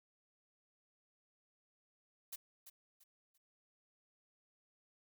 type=noise with echo; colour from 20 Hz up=blue; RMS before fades=-45 dBFS; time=2.32-2.36 s; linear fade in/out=10 ms; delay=340 ms; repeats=3; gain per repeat=-10 dB; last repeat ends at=3.38 s; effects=none